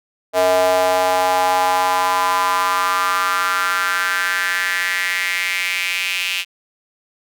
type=tone with high-pass filter sweep; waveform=square; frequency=91.8 Hz; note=F#2; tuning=13 cents flat; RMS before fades=-18 dBFS; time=0.33-6.45 s; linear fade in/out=50 ms; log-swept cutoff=610 to 2700 Hz; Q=4.4; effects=none